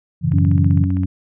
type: chord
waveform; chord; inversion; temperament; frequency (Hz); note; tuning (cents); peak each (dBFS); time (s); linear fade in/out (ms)
sine; F# minor seventh; none; equal; 92.5 / 110 / 138.59 / 164.81; F#2 / A2 / C#3 / E3; 0 / 0 / 0 / 0; -23 / -24 / -18 / -18; 0.21-0.87; 50
type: click train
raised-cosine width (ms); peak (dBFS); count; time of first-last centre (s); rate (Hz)
0.5; -24; 12; 0.32-1.034; 15.4
type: harmonic tone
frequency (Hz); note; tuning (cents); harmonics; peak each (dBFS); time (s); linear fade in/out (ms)
92.5; F#2; 0; 1 / 2 / 3; -17 / -23 / -22; 0.33-1.06; 10
effects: none